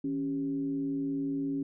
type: tone with frequency modulation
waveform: sine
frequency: 277.2 Hz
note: C#4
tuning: in tune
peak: -29 dBFS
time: 0.04-1.63 s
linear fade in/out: 5 ms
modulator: 117 Hz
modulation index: 0.43
effects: none